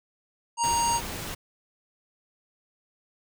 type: harmonic tone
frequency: 936 Hz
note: A#5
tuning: 7 cents sharp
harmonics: 1 / 3 / 5 / 7 / 9 / 10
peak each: -23 / -36 / -36 / -31 / -34 / -41 dBFS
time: 0.57-1.01 s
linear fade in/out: 50 ms
type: noise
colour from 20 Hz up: pink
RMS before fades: -35 dBFS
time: 0.63-1.35 s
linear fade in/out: 10 ms
effects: none